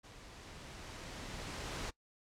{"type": "noise with level ramp", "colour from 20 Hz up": "pink", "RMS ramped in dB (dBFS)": [-55, -40], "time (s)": [0.03, 1.91], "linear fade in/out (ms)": 20, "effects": ["noise-tail reverb RT60 0.1 s tail -21 dB re dry", "low-pass 7000 Hz 12 dB/octave"]}